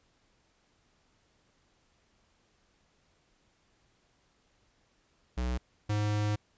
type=tone pair in turn; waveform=square; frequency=61.74 / 104.89 Hz; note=B1 / G#2; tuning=0 / +18 cents; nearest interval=major sixth; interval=918 cents; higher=second; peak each=-30 / -28 dBFS; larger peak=second; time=5.37-5.58 / 5.89-6.36 s; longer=second; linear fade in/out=10 ms; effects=pink hiss -70 dBFS RMS until 6.57 s + resampled to 16000 Hz